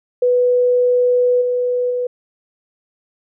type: tone with level steps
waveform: sine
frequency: 493.9 Hz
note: B4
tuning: in tune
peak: -11 / -15 / -17 dBFS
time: 0.22-2.07 s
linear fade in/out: 5 ms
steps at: 1.41 / 1.9 s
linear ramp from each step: 10 ms
effects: none